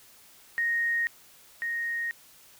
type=tone pair in turn; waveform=sine; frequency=1864.7 / 1864.7 Hz; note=A#6 / A#6; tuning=0 / 0 cents; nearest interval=unison; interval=0 cents; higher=neither; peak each=-24 / -28 dBFS; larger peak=first; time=0.58-1.07 / 1.62-2.11 s; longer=neither; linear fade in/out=0 ms; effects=white hiss -55 dBFS RMS until 2.59 s